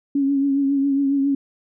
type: tone with vibrato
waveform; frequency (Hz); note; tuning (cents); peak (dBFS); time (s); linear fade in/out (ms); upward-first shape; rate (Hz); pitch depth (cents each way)
sine; 277.2; C#4; 0; -16; 0.15-1.35; 5; triangle; 7.3; 43
effects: none